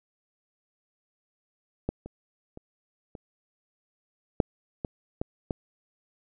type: clicks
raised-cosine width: 2 ms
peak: -14 / -26 / -28 / -27 / -6 / -17 / -15 / -15 dBFS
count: 8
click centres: 1.89 / 2.06 / 2.574 / 3.152 / 4.402 / 4.848 / 5.215 / 5.508 s
effects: none